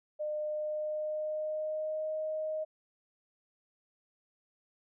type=tone with pitch glide; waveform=sine; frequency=605 to 623.4 Hz; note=D#5 to D#5; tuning=-49 to +3 cents; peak=-32 dBFS; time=0.19-2.65 s; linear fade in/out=20 ms; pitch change=+52 cents; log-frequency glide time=0.34-2.12 s; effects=none